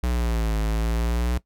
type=linear two-way sweep; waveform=square; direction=down then up; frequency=61.74 to 53.3 to 61.2 Hz; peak=-22 dBFS; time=0.03-1.38 s; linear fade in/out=5 ms; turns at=0.59 s; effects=noise-tail reverb RT60 0.1 s tail -18 dB re dry